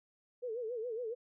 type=tone with vibrato; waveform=sine; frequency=466.2 Hz; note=A#4; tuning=in tune; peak=-36 dBFS; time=0.42-1.15 s; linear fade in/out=20 ms; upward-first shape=sine; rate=7.2 Hz; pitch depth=130 cents each way; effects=none